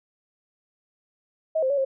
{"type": "tone with pitch steps", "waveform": "sine", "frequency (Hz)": [636, 524, 565, 536], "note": ["D#5", "C5", "C#5", "C5"], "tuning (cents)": [38, 2, 33, 42], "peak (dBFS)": -20, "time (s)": [1.55, 1.85], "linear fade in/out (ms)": 10, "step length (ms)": 75, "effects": []}